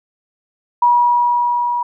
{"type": "tone with level ramp", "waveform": "sine", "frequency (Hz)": 964, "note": "B5", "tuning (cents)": -42, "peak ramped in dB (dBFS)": [-8, -16], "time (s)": [0.82, 1.83], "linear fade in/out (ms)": 5, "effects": []}